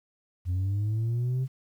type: linear sweep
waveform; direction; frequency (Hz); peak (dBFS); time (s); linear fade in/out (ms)
sine; up; 87.31 to 133.1; -22; 0.45-1.48; 50
effects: tanh soft clip ceiling -24 dBFS + 10-bit